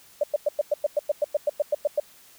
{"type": "tone bursts", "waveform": "sine", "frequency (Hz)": 591, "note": "D5", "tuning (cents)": 11, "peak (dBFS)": -18, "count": 15, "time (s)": [0.21, 2], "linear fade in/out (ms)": 5, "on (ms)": 26, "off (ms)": 100, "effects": ["white hiss -53 dBFS RMS until 2.38 s"]}